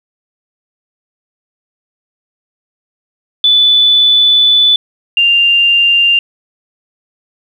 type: tone pair in turn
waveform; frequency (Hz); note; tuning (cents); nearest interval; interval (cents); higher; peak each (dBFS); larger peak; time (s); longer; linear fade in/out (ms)
sine; 3483 / 2791; A7 / F7; -18 / -2; major third; 384; first; -5 / -6; first; 3.44-4.76 / 5.17-6.19; first; 2
effects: 7-bit